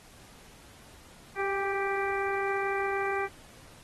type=harmonic tone with a mistuned harmonic; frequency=392.5 Hz; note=G4; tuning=2 cents sharp; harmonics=1 / 2 / 3 / 4 / 5 / 6; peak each=-31 / -34 / -36 / -37 / -38 / -39 dBFS; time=1.35-3.29 s; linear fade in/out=50 ms; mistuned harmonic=2; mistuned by=+22 cents; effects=pink hiss -54 dBFS RMS until 3.83 s + AAC 32 kbps